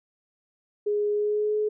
sine tone with pitch glide, 415.3 to 424.8 Hz, G#4 to G#4, 0 to +39 cents, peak -22 dBFS, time 0.86-1.69 s, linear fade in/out 10 ms, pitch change +39 cents, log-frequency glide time 1.12-1.57 s, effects none

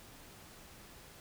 silence, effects pink hiss -55 dBFS RMS until 1.2 s

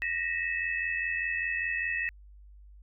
sine tone cluster, 1854 / 1939 / 2604 Hz, A#6 / B6 / E7, -10 / -32 / -22 cents, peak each -32 / -34 / -33 dBFS, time 0.02-2.09 s, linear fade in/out 0 ms, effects added 50 Hz sine -49 dBFS peak until 2.82 s

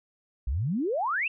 sine exponential sweep, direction up, 54.5 to 2794 Hz, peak -25 dBFS, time 0.47-1.28 s, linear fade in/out 5 ms, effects none

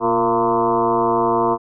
sine tone with frequency modulation, 687 Hz, F5, 29 cents flat, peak -14 dBFS, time 0-1.58 s, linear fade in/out 50 ms, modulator 112 Hz, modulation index 3.8, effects none

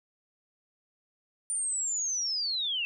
sine linear sweep, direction down, 9190 to 2637 Hz, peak -28 dBFS, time 1.5-2.85 s, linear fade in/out 0 ms, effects none

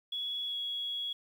sine tone with pitch glide, 3369 to 3340 Hz, G#7 to G#7, +24 to +9 cents, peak -33 dBFS, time 0.12-1.13 s, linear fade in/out 5 ms, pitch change -15 cents, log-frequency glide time 0.46-0.55 s, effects 10-bit

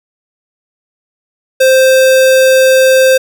square tone, 523.3 Hz, C5, in tune, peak -5 dBFS, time 1.6-3.18 s, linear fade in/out 10 ms, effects none

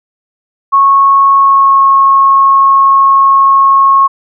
sine tone with pitch glide, 1100 to 1091.8 Hz, C#6 to C#6, -14 to -27 cents, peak -3 dBFS, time 0.72-4.08 s, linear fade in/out 20 ms, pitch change -13 cents, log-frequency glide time 1.35-1.83 s, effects none

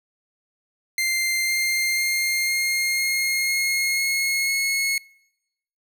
sawtooth tone with pitch steps, 2093 / 2105 / 2117 / 2130 / 2142 / 2154 / 2167 / 2179 Hz, C7 / C7 / C7 / C7 / C7 / C7 / C#7 / C#7, 0 / +10 / +20 / +30 / +40 / +50 / -40 / -30 cents, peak -17 dBFS, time 0.98-4.98 s, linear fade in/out 2 ms, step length 500 ms, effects noise-tail reverb RT60 0.9 s tail -26 dB re dry

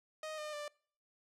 sawtooth tone with pitch steps, 623 / 606.7 / 590.8 Hz, D#5 / D#5 / D5, +2 / -44 / +10 cents, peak -37 dBFS, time 0.23-0.68 s, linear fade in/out 2 ms, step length 150 ms, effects noise-tail reverb RT60 0.5 s tail -24 dB re dry + low-pass 9000 Hz 12 dB/octave

